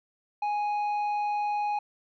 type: tone with tanh clipping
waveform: sine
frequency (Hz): 830.6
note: G#5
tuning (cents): 0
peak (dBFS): -27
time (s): 0.42-1.79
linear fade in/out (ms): 5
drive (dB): 6
effects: none